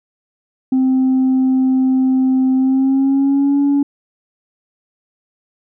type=tone with pitch glide; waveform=sine; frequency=260.7 to 282.7 Hz; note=C4 to C#4; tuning=-6 to +34 cents; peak=-9 dBFS; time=0.72-3.83 s; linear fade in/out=5 ms; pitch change=+140 cents; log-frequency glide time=2.55-3.59 s; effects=tanh soft clip ceiling -9 dBFS

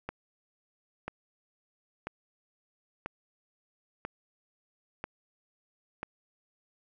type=click train; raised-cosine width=0.5 ms; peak=-20 dBFS; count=7; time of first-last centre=0.09-6.031 s; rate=1.01 Hz; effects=none

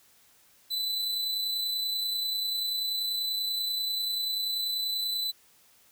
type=tone with amplitude modulation; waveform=45% pulse; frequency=3999 Hz; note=B7; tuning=21 cents sharp; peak=-27 dBFS; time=0.7-5.32 s; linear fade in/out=20 ms; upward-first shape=sine; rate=30.3 Hz; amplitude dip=30%; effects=white hiss -61 dBFS RMS until 5.91 s

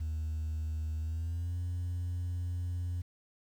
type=tone with pitch glide; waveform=sine; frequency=78.6 to 88.23 Hz; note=D#2 to F2; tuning=+18 to +18 cents; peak=-30 dBFS; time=0-3.02 s; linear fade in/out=10 ms; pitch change=+200 cents; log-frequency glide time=0.99-1.58 s; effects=tanh soft clip ceiling -31 dBFS + 10-bit

